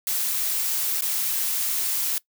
blue noise with dropouts, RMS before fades -25 dBFS, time 0.07-2.18 s, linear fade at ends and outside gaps 1 ms, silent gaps 1.009-1.021 s, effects noise-tail reverb RT60 0.1 s tail -20 dB re dry

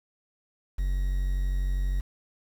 triangle tone with quantisation, 46.25 Hz, F#1, in tune, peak -22 dBFS, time 0.78-2.01 s, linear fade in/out 10 ms, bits 8, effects none

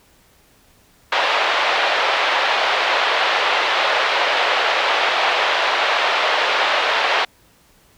pink band-pass noise, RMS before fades -18 dBFS, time 1.12-7.25 s, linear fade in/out 5 ms, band 570 to 3700 Hz, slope 24 dB/octave, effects pink hiss -54 dBFS RMS until 7.97 s

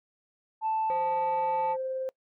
sine tone, 880 Hz, A5, in tune, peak -24 dBFS, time 0.61-1.77 s, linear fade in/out 50 ms
sine tone with tremolo, 523.3 Hz, C5, in tune, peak -28 dBFS, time 0.9-2.09 s, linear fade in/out 0 ms, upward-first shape triangle, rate 19 Hz, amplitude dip 25%
effects noise-tail reverb RT60 0.1 s tail -25 dB re dry + tanh soft clip ceiling -22 dBFS

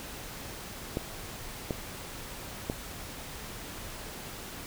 clicks, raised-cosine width 2 ms, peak -16 dBFS, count 3, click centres 0.971 / 1.708 / 2.699 s, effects pink hiss -42 dBFS RMS until 4.66 s

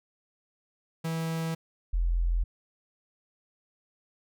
45% pulse / sine tone pair in turn, 163.1 / 42.78 Hz, E3 / F1, -18 / -35 cents, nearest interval octave + major seventh, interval 2317 cents, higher first, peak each -29 / -23 dBFS, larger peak second, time 1.04-1.55 / 1.93-2.44 s, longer neither, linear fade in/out 10 ms, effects none

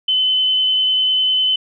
sine tone with vibrato, 3037 Hz, F#7, 44 cents sharp, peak -13 dBFS, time 0.08-1.56 s, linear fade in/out 5 ms, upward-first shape triangle, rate 10 Hz, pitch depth 12 cents each way, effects none

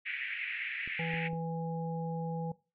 white band-pass noise, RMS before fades -38 dBFS, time 0.05-1.29 s, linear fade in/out 20 ms, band 1800 to 2500 Hz, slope 48 dB/octave
clicks, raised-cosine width 3 ms, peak -35 dBFS, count 3, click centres 0.876 / 1.139 / 1.332 s
harmonic tone, 164.81 Hz, E3, in tune, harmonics 1 / 3 / 5, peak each -35 / -40 / -42 dBFS, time 0.99-2.52 s, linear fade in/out 5 ms
effects noise-tail reverb RT60 0.3 s tail -20 dB re dry

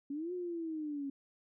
sine linear two-way sweep, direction up then down, 272.7 to 364.5 to 272.7 Hz, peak -36 dBFS, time 0.1-1.1 s, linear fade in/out 5 ms, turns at 0.33 s, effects none

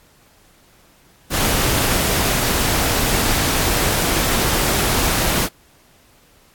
pink noise, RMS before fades -18 dBFS, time 1.3-5.49 s, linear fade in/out 50 ms, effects pink hiss -53 dBFS RMS until 6.54 s + AAC 64 kbps

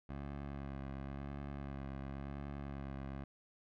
15% pulse tone with vibrato, 69.3 Hz, C#2, in tune, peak -36 dBFS, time 0.09-3.24 s, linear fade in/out 5 ms, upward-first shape sine, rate 0.94 Hz, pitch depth 35 cents each way, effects low-pass 2000 Hz 12 dB/octave

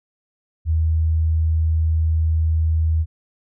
sine tone, 80 Hz, D#2, 49 cents sharp, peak -15 dBFS, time 0.65-3.06 s, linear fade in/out 50 ms, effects none

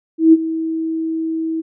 sine tone with ADSR envelope, 323.1 Hz, E4, 35 cents flat, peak -3 dBFS, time 0.18-1.62 s, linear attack 150 ms, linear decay 34 ms, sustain -15 dB, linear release 22 ms, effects none

